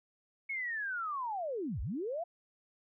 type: linear two-way sweep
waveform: sine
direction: down then up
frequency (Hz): 2217 to 45.91 to 715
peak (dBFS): -34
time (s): 0.49-2.24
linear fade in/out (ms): 10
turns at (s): 1.81
effects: none